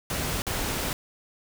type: noise with dropouts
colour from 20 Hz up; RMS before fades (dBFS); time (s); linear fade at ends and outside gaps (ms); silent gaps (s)
pink; -29; 0.1-0.93; 1; 0.42-0.467
effects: none